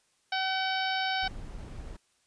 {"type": "harmonic tone", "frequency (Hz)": 760, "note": "F#5", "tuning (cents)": 46, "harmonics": [1, 2, 3, 4, 5, 6, 7], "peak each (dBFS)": [-31, -33, -37, -37, -38, -40, -41], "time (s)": [0.32, 1.28], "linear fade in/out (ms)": 5}
{"type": "noise", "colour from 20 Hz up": "brown", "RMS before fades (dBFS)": -41, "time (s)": [1.22, 1.97], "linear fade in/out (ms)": 10}
{"effects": ["white hiss -70 dBFS RMS until 2.26 s", "resampled to 22050 Hz"]}